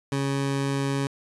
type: tone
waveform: 20% pulse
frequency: 138.2 Hz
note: C#3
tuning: 5 cents flat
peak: -19 dBFS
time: 0.12-1.07 s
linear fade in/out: 2 ms
effects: resampled to 24000 Hz

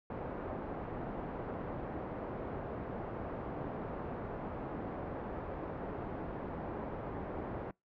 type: low-pass noise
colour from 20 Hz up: white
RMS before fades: -41 dBFS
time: 0.1-7.71 s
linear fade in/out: 2 ms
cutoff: 650 Hz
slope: 12 dB/octave
effects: noise-tail reverb RT60 0.2 s tail -26 dB re dry + low-pass 2000 Hz 12 dB/octave

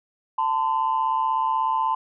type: tone pair together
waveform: sine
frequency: 888.7 / 1025 Hz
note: A5 / C6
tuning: +17 / -36 cents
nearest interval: major second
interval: 247 cents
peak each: -22 dBFS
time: 0.38-1.95 s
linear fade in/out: 5 ms
effects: tanh soft clip ceiling -13 dBFS

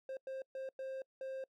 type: tone bursts at uneven times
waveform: triangle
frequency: 530 Hz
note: C5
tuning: 22 cents sharp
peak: -38 dBFS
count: 5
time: 0.09-0.17 / 0.27-0.42 / 0.55-0.69 / 0.79-1.02 / 1.21-1.44 s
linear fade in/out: 2 ms
effects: noise-tail reverb RT60 0.1 s tail -26 dB re dry

